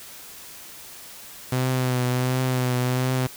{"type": "tone with vibrato", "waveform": "sawtooth", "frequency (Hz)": 127, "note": "B2", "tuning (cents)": 49, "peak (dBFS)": -17, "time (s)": [1.52, 3.27], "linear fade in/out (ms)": 5, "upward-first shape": "triangle", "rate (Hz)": 1.4, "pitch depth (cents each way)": 35, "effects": ["white hiss -42 dBFS RMS until 3.36 s"]}